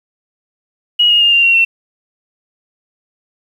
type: tone with pitch steps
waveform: sine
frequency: 2900 / 2860 / 2821 / 2782 / 2744 / 2706 Hz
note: F#7 / F7 / F7 / F7 / F7 / E7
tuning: -35 / +41 / +17 / -7 / -31 / +45 cents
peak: -7 dBFS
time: 0.99-1.65 s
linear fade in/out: 10 ms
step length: 110 ms
effects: 7-bit